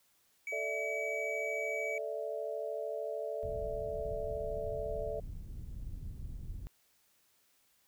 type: tone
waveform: triangle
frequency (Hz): 2278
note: C#7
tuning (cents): +47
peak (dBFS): -35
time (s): 0.47-1.98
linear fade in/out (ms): 2
type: chord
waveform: sine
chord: A suspended fourth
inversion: none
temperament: just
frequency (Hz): 440 / 586.7 / 660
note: A4 / D5 / E5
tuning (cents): 0 / -2 / +2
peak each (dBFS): -40 / -39 / -40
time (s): 0.52-5.2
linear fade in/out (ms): 5
type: low-pass noise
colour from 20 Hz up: pink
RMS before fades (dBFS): -43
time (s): 3.43-6.67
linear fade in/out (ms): 0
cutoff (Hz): 110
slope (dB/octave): 12
effects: white hiss -71 dBFS RMS until 7.87 s